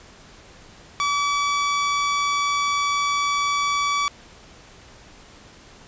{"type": "tone", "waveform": "sawtooth", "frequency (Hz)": 1146, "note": "D6", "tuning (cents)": -43, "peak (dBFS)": -16, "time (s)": [1, 4.08], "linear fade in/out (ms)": 0, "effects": ["pink hiss -47 dBFS RMS until 5.87 s", "resampled to 16000 Hz"]}